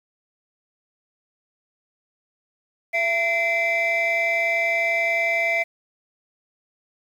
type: tone cluster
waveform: sine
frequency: 672 / 2059 / 2328 Hz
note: E5 / C7 / D7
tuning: +33 / -28 / -16 cents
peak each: -23 / -21 / -23 dBFS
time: 2.93-5.64 s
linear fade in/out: 20 ms
effects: tanh soft clip ceiling -14 dBFS + 8-bit